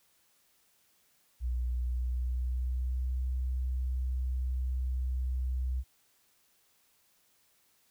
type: tone with pitch glide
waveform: sine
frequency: 61 to 63.52 Hz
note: B1 to B1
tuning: -21 to +49 cents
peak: -29 dBFS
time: 1.4-5.84 s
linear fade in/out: 50 ms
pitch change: +70 cents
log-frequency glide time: 1.71-3.23 s
effects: white hiss -69 dBFS RMS until 7.9 s